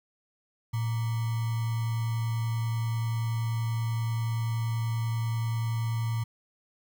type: tone with sample-and-hold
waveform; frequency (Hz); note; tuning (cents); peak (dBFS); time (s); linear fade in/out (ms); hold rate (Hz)
sine; 113.8; A#2; -41; -26; 0.73-6.24; 10; 1050
effects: none